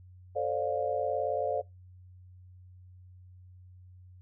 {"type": "chord", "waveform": "sine", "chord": "D minor seventh", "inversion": "second", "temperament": "just", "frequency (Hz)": [440.5, 528.6, 587.3, 704.8], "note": ["A4", "C5", "D5", "F5"], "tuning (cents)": [2, 18, 0, 16], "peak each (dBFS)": [-35, -33, -32, -34], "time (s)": [0.35, 1.62], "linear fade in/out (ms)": 20, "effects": ["noise-tail reverb RT60 0.2 s tail -22 dB re dry", "added 91 Hz sine -50 dBFS peak until 4.21 s"]}